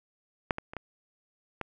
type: clicks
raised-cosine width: 0.5 ms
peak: -10 / -19 / -26 / -20 / -18 dBFS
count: 5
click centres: 0.508 / 0.584 / 0.735 / 0.767 / 1.613 s
effects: none